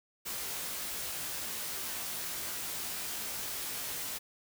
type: noise with comb filter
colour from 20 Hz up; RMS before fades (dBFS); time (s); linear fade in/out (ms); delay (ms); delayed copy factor
white; -38; 0.25-4.19; 20; 18; +0.7
effects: none